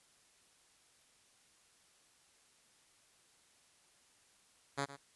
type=tone with echo; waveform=5% pulse; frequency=140 Hz; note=C#3; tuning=18 cents sharp; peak=-23 dBFS; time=4.77-4.86 s; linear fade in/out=20 ms; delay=110 ms; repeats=1; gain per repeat=-14 dB; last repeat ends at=4.97 s; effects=white hiss -68 dBFS RMS until 5.15 s + resampled to 24000 Hz